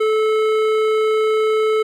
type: tone with hard clipping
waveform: triangle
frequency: 434.7 Hz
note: A4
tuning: 21 cents flat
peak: -16 dBFS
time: 0-1.83 s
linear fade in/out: 10 ms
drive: 16 dB
effects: none